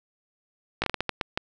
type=slowing click train; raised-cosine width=0.3 ms; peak=-9 dBFS; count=9; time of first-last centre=0.82-1.375 s; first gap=18 ms; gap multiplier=1.37; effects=none